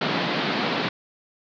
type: band-pass noise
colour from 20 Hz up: pink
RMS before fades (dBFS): -25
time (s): 0.01-0.89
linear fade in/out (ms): 5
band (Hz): 140 to 4500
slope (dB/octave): 48
effects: none